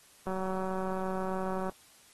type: click train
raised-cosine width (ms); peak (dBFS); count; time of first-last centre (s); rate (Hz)
1; -22; 269; 0.27-1.696; 188
effects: white hiss -59 dBFS RMS until 2.13 s + AAC 32 kbps